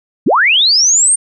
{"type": "linear sweep", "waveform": "sine", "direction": "up", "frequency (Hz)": [127.8, 8900], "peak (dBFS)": -7, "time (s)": [0.26, 1.16], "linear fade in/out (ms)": 10, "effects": []}